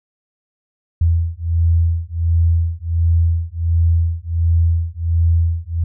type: beating tone pair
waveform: sine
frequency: 82.9 / 84.3 Hz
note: E2 / E2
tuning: +10 / +39 cents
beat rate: 1.4 Hz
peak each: -16 / -16 dBFS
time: 1.01-5.84 s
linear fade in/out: 5 ms
effects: none